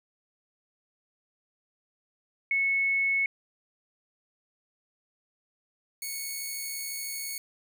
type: tone pair in turn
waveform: sine / 5% pulse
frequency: 2200 / 2214 Hz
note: C#7 / C#7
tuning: -14 / -3 cents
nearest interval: unison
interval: 11 cents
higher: second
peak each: -23 dBFS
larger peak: neither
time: 2.51-3.26 / 6.02-7.38 s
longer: second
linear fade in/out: 2 ms
effects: none